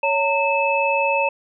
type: tone cluster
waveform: sine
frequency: 558 / 913 / 2607 Hz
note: C#5 / A#5 / E7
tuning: +11 / -36 / -20 cents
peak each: -21 dBFS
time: 0.03-1.29 s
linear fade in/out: 5 ms
effects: none